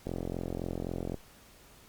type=click train; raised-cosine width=2 ms; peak=-21 dBFS; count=48; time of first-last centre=0.07-1.143 s; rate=43.8 Hz; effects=pink hiss -57 dBFS RMS until 1.88 s + Opus 48 kbps